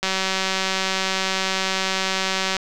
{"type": "click train", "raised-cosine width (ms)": 0.2, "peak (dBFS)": -5, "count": 483, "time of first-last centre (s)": [0.03, 2.567], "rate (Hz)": 190, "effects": []}